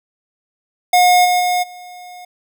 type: tone with level steps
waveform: square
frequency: 720 Hz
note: F#5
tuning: 47 cents flat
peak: -9 / -13 / -15 / -34 dBFS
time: 0.93-2.25 s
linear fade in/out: 5 ms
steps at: 1.24 / 1.39 / 1.62 s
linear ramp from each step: 20 ms
effects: none